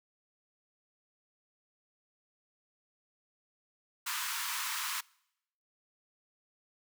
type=high-pass noise; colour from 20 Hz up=pink; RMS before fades=-36 dBFS; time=4.06-5.01 s; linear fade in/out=10 ms; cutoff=930 Hz; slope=96 dB/octave; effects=noise-tail reverb RT60 0.8 s tail -25 dB re dry